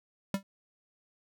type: tone with exponential decay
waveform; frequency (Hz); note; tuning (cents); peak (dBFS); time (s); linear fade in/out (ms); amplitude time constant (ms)
square; 196; G3; 0; -25; 0.34-0.43; 2; 19
effects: none